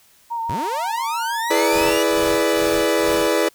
sine tone with vibrato, 922 Hz, A#5, 19 cents flat, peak -22 dBFS, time 0.3-1.91 s, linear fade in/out 20 ms, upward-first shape sine, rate 6.1 Hz, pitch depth 34 cents each way
sawtooth linear sweep, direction up, 65.1 to 2941 Hz, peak -22 dBFS, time 0.49-2.03 s, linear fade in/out 5 ms
40% pulse chord, E dominant seventh, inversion none, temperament equal with one note detuned, 329.6 / 420.4 / 493.9 / 587.3 Hz, E4 / G#4 / B4 / D5, 0 / +21 / 0 / 0 cents, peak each -21 dBFS, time 1.5-3.49 s, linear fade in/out 10 ms
pink noise with tremolo, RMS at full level -30 dBFS, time 1.72-3.28 s, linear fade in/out 5 ms, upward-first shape sine, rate 2.3 Hz, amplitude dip 95%
effects white hiss -54 dBFS RMS until 3.54 s

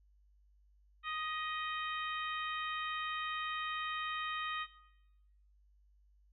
harmonic tone with a mistuned harmonic, 622.3 Hz, D#5, in tune, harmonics 2 / 3 / 4 / 5 / 6, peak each -39 / -43 / -45 / -47 / -49 dBFS, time 1.03-4.67 s, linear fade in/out 50 ms, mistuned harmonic 3, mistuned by +21 cents, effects noise-tail reverb RT60 1.0 s tail -18 dB re dry + added 50 Hz sine -64 dBFS peak until 6.32 s

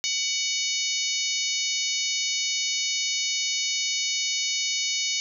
harmonic tone with a mistuned harmonic, 740 Hz, F#5, in tune, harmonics 3 / 4 / 5 / 6 / 7 / 8 / 9, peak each -32 / -32 / -32 / -32 / -32 / -32 / -32 dBFS, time 0.04-5.2 s, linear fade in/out 0 ms, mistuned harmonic 3, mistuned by +30 cents, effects none

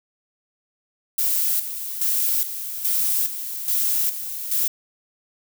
violet noise with tremolo, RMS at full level -21 dBFS, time 1.18-4.68 s, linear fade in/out 5 ms, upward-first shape square, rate 1.2 Hz, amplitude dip 65%, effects none

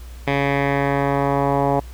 10% pulse tone with low-pass filter sweep, 140 Hz, C#3, 18 cents sharp, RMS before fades -19 dBFS, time 0.27-1.8 s, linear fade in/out 5 ms, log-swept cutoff 2600 to 850 Hz, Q 2, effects added 60 Hz sine -34 dBFS peak until 1.93 s + pink hiss -47 dBFS RMS until 1.93 s

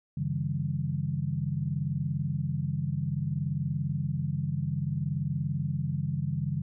sine tone cluster, 92.4 / 138.8 / 159.4 / 196.4 Hz, F#2 / C#3 / D#3 / G3, -2 / +3 / +42 / +4 cents, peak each -39 / -30 / -32 / -37 dBFS, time 0.17-6.62 s, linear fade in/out 5 ms, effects none

